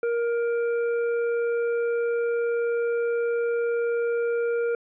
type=tone with hard clipping; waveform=triangle; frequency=469.6 Hz; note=A#4; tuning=13 cents sharp; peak=-24 dBFS; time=0.03-4.75 s; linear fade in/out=2 ms; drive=11 dB; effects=resampled to 8000 Hz